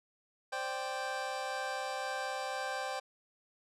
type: chord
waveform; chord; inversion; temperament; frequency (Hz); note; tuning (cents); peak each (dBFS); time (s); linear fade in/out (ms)
25% pulse; C suspended second; none; equal; 523.3 / 587.3 / 784; C5 / D5 / G5; 0 / 0 / 0; -37 / -39 / -34; 0.52-3; 10
effects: low-pass 8000 Hz 12 dB/octave